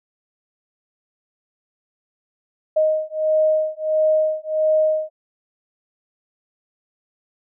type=beating tone pair; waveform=sine; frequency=622.3 / 623.8 Hz; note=D#5 / D#5; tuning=0 / +4 cents; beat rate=1.5 Hz; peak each=-19 dBFS; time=2.76-5.1 s; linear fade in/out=10 ms; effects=none